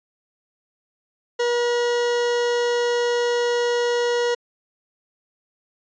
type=tone; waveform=40% pulse; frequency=480.1 Hz; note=B4; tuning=49 cents flat; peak=-18 dBFS; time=1.39-4.35 s; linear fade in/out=10 ms; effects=resampled to 16000 Hz